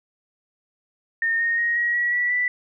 sine tone with pitch steps, 1829 / 1852.4 / 1876.1 / 1900.1 / 1924.4 / 1949 / 1973.9 Hz, A#6 / A#6 / A#6 / A#6 / B6 / B6 / B6, -33 / -11 / +11 / +33 / -45 / -23 / -1 cents, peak -19 dBFS, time 1.22-2.48 s, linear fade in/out 2 ms, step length 180 ms, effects none

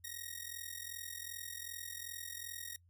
5% pulse ring-modulated tone, 1877 Hz, A#6, 11 cents sharp, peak -30 dBFS, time 0.04-2.76 s, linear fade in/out 0 ms, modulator 21.3 Hz, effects noise-tail reverb RT60 0.1 s tail -23 dB re dry + added 87 Hz sine -64 dBFS peak until 2.89 s

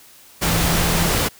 sine tone in noise, 168 Hz, E3, 33 cents sharp, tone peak -22 dBFS, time 0.42-1.11 s, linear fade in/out 20 ms, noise pink, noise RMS -19 dBFS, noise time 0.41-1.29 s, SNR -6 dB, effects white hiss -47 dBFS RMS until 1.39 s

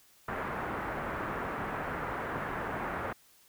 white low-pass noise, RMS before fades -36 dBFS, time 0.28-3.13 s, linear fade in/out 5 ms, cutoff 1600 Hz, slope 24 dB/octave, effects white hiss -62 dBFS RMS until 3.48 s

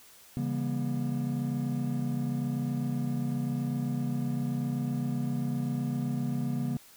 triangle chord, C# diminished seventh, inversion none, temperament just, 138.59 / 166.31 / 199.57 / 239.5 Hz, C#3 / E3 / G3 / Bb3, 0 / +16 / +31 / +47 cents, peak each -30 / -36 / -36 / -30 dBFS, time 0.37-6.77 s, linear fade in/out 0 ms, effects white hiss -55 dBFS RMS until 6.96 s

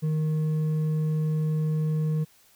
sine tone with hard clipping, 155.4 Hz, D#3, 2 cents flat, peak -24 dBFS, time 0.02-2.25 s, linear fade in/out 20 ms, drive 4 dB, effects white hiss -59 dBFS RMS until 2.55 s

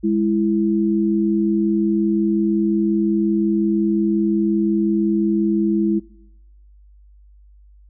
sine tone pair together, 206 / 331.6 Hz, G#3 / E4, -14 / +10 cents, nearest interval minor sixth, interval 824 cents, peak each -18 dBFS, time 0.03-6 s, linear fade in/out 20 ms, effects noise-tail reverb RT60 0.9 s tail -22 dB re dry + added 50 Hz sine -45 dBFS peak until 7.89 s

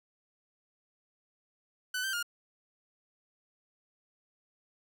sawtooth tone with pitch steps, 1501 / 1561 / 1418 Hz, F#6 / G6 / F6, +24 / -8 / +26 cents, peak -28 dBFS, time 1.94-2.228 s, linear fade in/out 5 ms, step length 96 ms, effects none

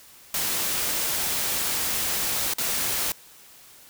white noise with dropouts, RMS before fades -26 dBFS, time 0.34-3.12 s, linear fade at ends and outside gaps 2 ms, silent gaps 2.537-2.583 s, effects white hiss -50 dBFS RMS until 3.89 s

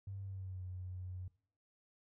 triangle tone with pitch glide, 98 to 91.44 Hz, G2 to F#2, 0 to -20 cents, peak -38 dBFS, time 0.07-1.28 s, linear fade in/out 5 ms, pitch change -120 cents, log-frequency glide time 0.22-0.63 s, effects noise-tail reverb RT60 0.5 s tail -23 dB re dry + tanh soft clip ceiling -40 dBFS

